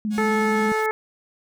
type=tone with vibrato; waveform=sine; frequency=211.8 Hz; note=G#3; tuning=34 cents sharp; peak=-22 dBFS; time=0.05-0.72 s; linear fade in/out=0 ms; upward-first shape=square; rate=19 Hz; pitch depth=32 cents each way
type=chord; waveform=5% pulse; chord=C# suspended fourth; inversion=none; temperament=equal with one note detuned; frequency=554.4 / 725.2 / 830.6 Hz; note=C#5 / F#5 / G#5; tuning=0 / -35 / 0 cents; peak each=-32 / -29 / -31 dBFS; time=0.1-0.85 s; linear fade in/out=50 ms
type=harmonic tone; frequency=435.3 Hz; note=A4; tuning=19 cents flat; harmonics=1 / 2 / 3 / 4 / 5; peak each=-23 / -26 / -28 / -29 / -30 dBFS; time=0.18-0.91 s; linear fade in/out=0 ms
type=noise with exponential growth; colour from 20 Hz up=white; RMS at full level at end=-38 dBFS; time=0.67-0.86 s; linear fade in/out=0 ms; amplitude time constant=40 ms
effects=none